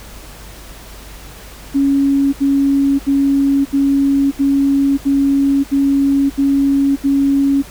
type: tone bursts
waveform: sine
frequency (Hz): 277.2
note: C#4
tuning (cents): 0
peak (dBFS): -10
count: 9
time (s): 1.74-7.626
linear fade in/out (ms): 20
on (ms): 590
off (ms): 72
effects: added 50 Hz sine -36 dBFS peak until 7.7 s + pink hiss -37 dBFS RMS until 7.7 s